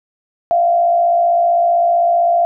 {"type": "tone with frequency modulation", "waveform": "sine", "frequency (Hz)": 690, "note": "F5", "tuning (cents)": -21, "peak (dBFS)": -10, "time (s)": [0.51, 2.45], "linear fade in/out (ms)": 0, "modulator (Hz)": 55.6, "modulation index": 0.52, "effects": []}